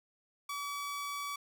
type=tone; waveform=sawtooth; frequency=1143 Hz; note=D6; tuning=47 cents flat; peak=-33 dBFS; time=0.49-1.36 s; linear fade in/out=5 ms; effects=none